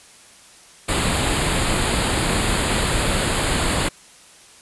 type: band-stop noise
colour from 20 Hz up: pink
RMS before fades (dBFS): -20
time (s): 0.88-3.89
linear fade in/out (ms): 10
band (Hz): 4800 to 6900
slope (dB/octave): 96
effects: white hiss -47 dBFS RMS until 4.61 s + resampled to 24000 Hz